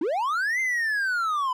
triangle linear two-way sweep, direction up then down, 277.2 to 2100 to 993 Hz, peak -21 dBFS, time 0.01-1.53 s, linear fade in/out 5 ms, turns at 0.6 s, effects none

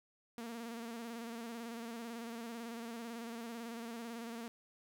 sawtooth tone with vibrato, 231.9 Hz, A#3, 9 cents flat, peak -39 dBFS, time 0.38-4.48 s, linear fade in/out 0 ms, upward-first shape square, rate 18 Hz, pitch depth 39 cents each way, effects none

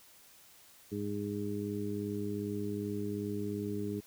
harmonic tone, 102.6 Hz, G#2, 21 cents flat, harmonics 1 / 2 / 3 / 4, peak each -41 / -38 / -39 / -39 dBFS, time 0.91-4.01 s, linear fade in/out 20 ms, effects white hiss -59 dBFS RMS until 4.06 s

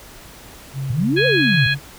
sine tone with pitch glide, 135.5 to 139.95 Hz, C#3 to C#3, -39 to +17 cents, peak -22 dBFS, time 0.73-1.8 s, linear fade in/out 50 ms, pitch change +56 cents, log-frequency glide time 0.96-1.19 s
sine exponential two-way sweep, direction up then down, 110 to 536 to 110 Hz, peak -16 dBFS, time 0.9-1.67 s, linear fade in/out 5 ms, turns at 1.26 s
harmonic tone, 830.6 Hz, G#5, in tune, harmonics 2 / 3 / 4 / 5, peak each -18 / -22 / -24 / -26 dBFS, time 1.16-1.75 s, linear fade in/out 20 ms
effects pink hiss -41 dBFS RMS until 1.98 s

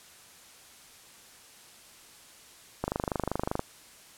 click train, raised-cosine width 1 ms, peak -14 dBFS, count 20, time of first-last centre 2.84-3.594 s, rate 25.2 Hz, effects white hiss -53 dBFS RMS until 4.17 s + low-pass 11000 Hz 12 dB/octave

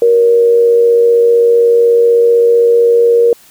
sine tone with amplitude modulation, 470.2 Hz, A#4, 15 cents sharp, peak -3 dBFS, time 0.02-3.33 s, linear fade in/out 2 ms, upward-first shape sine, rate 95.9 Hz, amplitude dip 40%, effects white hiss -43 dBFS RMS until 3.5 s

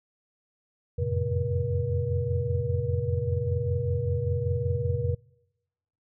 sine tone cluster, 87.1 / 92.2 / 112.6 / 133.5 / 479.9 Hz, F2 / F#2 / A2 / C3 / B4, -4 / -6 / +40 / +35 / -50 cents, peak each -31 dBFS, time 0.98-5.15 s, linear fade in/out 10 ms, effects noise-tail reverb RT60 1.0 s tail -26 dB re dry

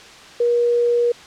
sine tone, 477.6 Hz, A#4, 42 cents sharp, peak -14 dBFS, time 0.4-1.12 s, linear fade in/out 5 ms, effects white hiss -41 dBFS RMS until 1.26 s + low-pass 5000 Hz 12 dB/octave

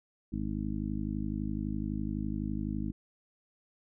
harmonic tone, 51.91 Hz, G#1, in tune, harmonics 1 / 2 / 3 / 4 / 5 / 6, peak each -38 / -40 / -40 / -36 / -39 / -40 dBFS, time 0.32-2.92 s, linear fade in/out 10 ms, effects none

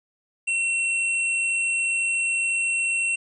square tone, 2717 Hz, F7, 48 cents flat, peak -22 dBFS, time 0.47-3.16 s, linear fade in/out 10 ms, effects resampled to 22050 Hz + 10-bit

